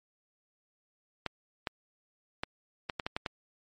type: clicks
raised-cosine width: 0.3 ms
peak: -16 dBFS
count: 8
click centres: 1.263 / 1.672 / 2.435 / 2.898 / 2.998 / 3.065 / 3.165 / 3.262 s
effects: MP3 48 kbps